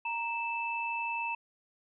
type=tone pair together; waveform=sine; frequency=932.3 / 2637 Hz; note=A#5 / E7; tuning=0 / 0 cents; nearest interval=octave + tritone; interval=1800 cents; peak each=-34 / -34 dBFS; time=0.05-1.35 s; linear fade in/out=5 ms; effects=none